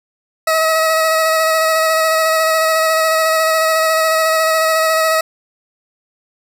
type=tone with vibrato; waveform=20% pulse; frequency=640 Hz; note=D#5; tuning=49 cents sharp; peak=-7 dBFS; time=0.47-5.21 s; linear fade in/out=5 ms; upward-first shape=square; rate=14 Hz; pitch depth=14 cents each way; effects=none